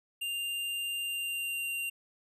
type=tone with pitch glide; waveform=square; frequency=2794 to 2773 Hz; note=F7 to F7; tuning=0 to -13 cents; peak=-33 dBFS; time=0.21-1.9 s; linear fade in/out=10 ms; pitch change=-13 cents; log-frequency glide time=1-1.69 s; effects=none